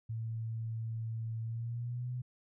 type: tone with pitch glide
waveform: sine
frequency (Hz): 112.9 to 124.55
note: A2 to B2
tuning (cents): +45 to +15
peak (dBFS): -35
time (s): 0.09-2.22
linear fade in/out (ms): 10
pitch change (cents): +170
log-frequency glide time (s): 1.43-2.11
effects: none